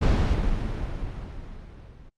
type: noise with level ramp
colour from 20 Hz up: brown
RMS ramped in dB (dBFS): -18 to -47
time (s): 0.01-2.1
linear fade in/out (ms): 20
effects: low-pass 5000 Hz 12 dB/octave + Opus 48 kbps